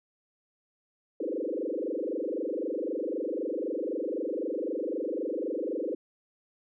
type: tone with frequency modulation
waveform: sine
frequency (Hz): 410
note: G#4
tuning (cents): -22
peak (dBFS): -29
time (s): 1.2-5.95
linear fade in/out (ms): 5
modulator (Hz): 23.9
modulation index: 5.1
effects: none